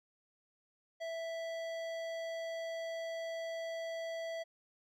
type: tone with hard clipping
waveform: sine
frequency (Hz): 659.3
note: E5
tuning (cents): 0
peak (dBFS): -40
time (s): 1-4.44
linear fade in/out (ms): 20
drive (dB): 14
effects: none